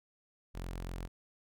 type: tone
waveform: sawtooth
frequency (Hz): 44.01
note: F1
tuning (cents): +14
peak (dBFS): -35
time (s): 0.54-1.08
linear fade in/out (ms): 20
effects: none